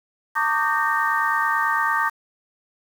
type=tone cluster; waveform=sine; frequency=907 / 1144 / 1213 / 1562 / 1842 Hz; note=A#5 / D6 / D#6 / G6 / A#6; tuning=-48 / -46 / -44 / -7 / -21 cents; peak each=-25 dBFS; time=0.35-2.1 s; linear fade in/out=20 ms; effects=7-bit